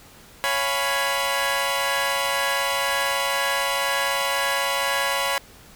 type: chord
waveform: 15% pulse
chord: C# dominant seventh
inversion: none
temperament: equal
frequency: 554.4 / 698.5 / 830.6 / 987.8 Hz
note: C#5 / E#5 / G#5 / B5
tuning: 0 / 0 / 0 / 0 cents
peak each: -19 / -24 / -23 / -19 dBFS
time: 0.44-5.38 s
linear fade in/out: 0 ms
effects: pink hiss -48 dBFS RMS until 5.75 s